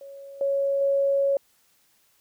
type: tone with level steps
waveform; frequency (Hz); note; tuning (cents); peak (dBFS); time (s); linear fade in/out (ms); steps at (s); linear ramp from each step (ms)
sine; 554.4; C#5; 0; -39 / -21 / -19; 0.01-1.37; 2; 0.41 / 0.81; 2
effects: white hiss -64 dBFS RMS until 2.2 s